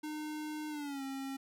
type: tone with pitch glide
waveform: square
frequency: 304.9 to 270.1 Hz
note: D#4 to C#4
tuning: -35 to -45 cents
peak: -39 dBFS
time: 0.03-1.37 s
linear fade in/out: 10 ms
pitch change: -210 cents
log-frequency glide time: 0.69-1.03 s
effects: none